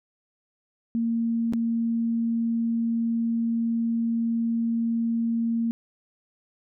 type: tone with dropouts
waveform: sine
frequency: 230.4 Hz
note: A#3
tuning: 20 cents flat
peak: -22 dBFS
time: 0.95-5.71 s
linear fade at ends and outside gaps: 0 ms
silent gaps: 1.525-1.535 s
effects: none